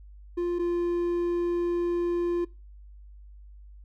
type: tone pair in turn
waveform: triangle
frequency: 349.2 / 347.3 Hz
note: F4 / F4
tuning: 0 / -10 cents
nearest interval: unison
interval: 10 cents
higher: first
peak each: -23 / -22 dBFS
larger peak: second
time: 0.37-0.59 / 0.59-2.45 s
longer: second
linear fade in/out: 10 ms
effects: noise-tail reverb RT60 0.3 s tail -22 dB re dry + added 50 Hz sine -45 dBFS peak until 3.84 s